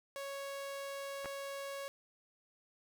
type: tone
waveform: sawtooth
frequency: 554.4 Hz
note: C#5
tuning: in tune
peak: -37 dBFS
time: 0.16-1.88 s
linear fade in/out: 0 ms
type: clicks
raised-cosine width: 0.5 ms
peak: -31 / -27 dBFS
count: 2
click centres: 1.246 / 1.258 s
effects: none